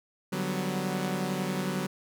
sawtooth chord, G major seventh, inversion second, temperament equal, 146.83 / 185 / 196 / 246.9 Hz, D3 / F#3 / G3 / B3, 0 / 0 / 0 / 0 cents, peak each -32 / -27 / -33 / -33 dBFS, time 0.32-1.87 s, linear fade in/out 10 ms, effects none

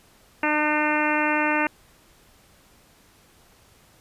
harmonic tone, 301.8 Hz, D4, 47 cents sharp, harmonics 1 / 2 / 3 / 4 / 5 / 6 / 7 / 8 / 9, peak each -26 / -29 / -26 / -31 / -28 / -29 / -30 / -31 / -31 dBFS, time 0.43-1.67 s, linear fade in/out 2 ms, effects pink hiss -56 dBFS RMS until 4 s + resampled to 32000 Hz

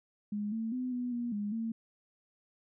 sine tone with pitch steps, 207.5 / 224.3 / 252.9 / 246.4 / 239.2 / 206.1 / 226.3 Hz, G#3 / A3 / B3 / B3 / A#3 / G#3 / A3, -1 / +34 / +41 / -4 / +45 / -13 / +49 cents, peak -32 dBFS, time 0.32-1.72 s, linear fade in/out 5 ms, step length 200 ms, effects none

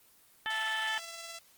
harmonic tone, 438.1 Hz, A4, 7 cents flat, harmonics 2 / 3 / 4 / 5 / 6 / 7 / 8, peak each -38 / -43 / -33 / -45 / -47 / -38 / -44 dBFS, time 0.46-0.98 s, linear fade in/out 0 ms
5% pulse tone with tremolo, 670 Hz, E5, 28 cents sharp, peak -30 dBFS, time 0.5-1.39 s, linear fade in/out 5 ms, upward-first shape sine, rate 19 Hz, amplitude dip 30%
effects white hiss -62 dBFS RMS until 1.57 s + Opus 24 kbps

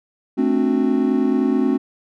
triangle chord, D dominant seventh, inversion second, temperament just, 220.2 / 264.3 / 293.7 / 367.1 Hz, A3 / C4 / D4 / F#4, +2 / +18 / 0 / -14 cents, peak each -20 / -16 / -21 / -21 dBFS, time 0.37-1.78 s, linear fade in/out 20 ms, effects none

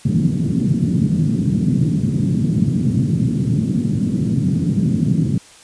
pink band-pass noise, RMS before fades -17 dBFS, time 0.05-5.38 s, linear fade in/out 5 ms, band 130 to 230 Hz, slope 24 dB/octave, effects white hiss -44 dBFS RMS until 5.63 s + resampled to 22050 Hz

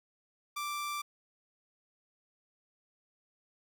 sawtooth tone, 1174.7 Hz, D6, in tune, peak -31 dBFS, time 0.56-1.02 s, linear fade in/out 10 ms, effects none

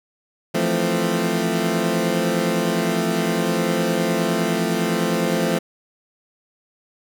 20% pulse chord, F major seventh, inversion third, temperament equal, 164.81 / 174.61 / 220 / 261.6 Hz, E3 / F3 / A3 / C4, 0 / 0 / 0 / 0 cents, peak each -22 / -18 / -18 / -22 dBFS, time 0.54-5.59 s, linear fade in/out 10 ms, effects none

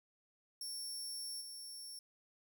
25% pulse tone with level steps, 5460 Hz, F8, 40 cents flat, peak -37 / -42 dBFS, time 0.61-1.99 s, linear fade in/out 2 ms, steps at 1.4 s, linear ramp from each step 20 ms, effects none

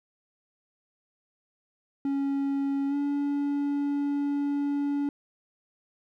triangle tone with pitch glide, 277.2 to 285.3 Hz, C#4 to C#4, 0 to +50 cents, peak -23 dBFS, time 2.05-5.09 s, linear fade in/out 2 ms, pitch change +50 cents, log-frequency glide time 2.88-2.95 s, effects none

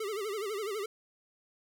square tone with vibrato, 415.3 Hz, G#4, in tune, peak -34 dBFS, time 0-0.86 s, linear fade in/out 5 ms, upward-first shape sine, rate 12 Hz, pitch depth 130 cents each way, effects none

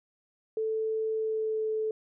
sine tone with pitch glide, 440 to 436 Hz, A4 to A4, 0 to -16 cents, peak -27 dBFS, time 0.57-1.91 s, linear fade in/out 2 ms, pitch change -16 cents, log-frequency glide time 1.13-1.68 s, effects none

